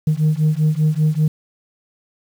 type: beating tone pair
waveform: sine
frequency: 151.9 / 157 Hz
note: D#3 / D#3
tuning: -41 / +16 cents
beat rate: 5.1 Hz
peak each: -15 dBFS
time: 0.07-1.28 s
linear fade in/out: 5 ms
effects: tanh soft clip ceiling -10 dBFS + 7-bit